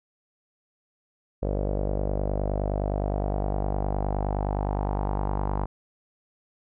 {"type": "tone with low-pass filter sweep", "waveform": "sawtooth", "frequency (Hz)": 49.7, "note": "G1", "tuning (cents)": 25, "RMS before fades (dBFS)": -27, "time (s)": [1.42, 5.66], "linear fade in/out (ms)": 10, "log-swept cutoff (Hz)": [550, 930], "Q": 3.6, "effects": []}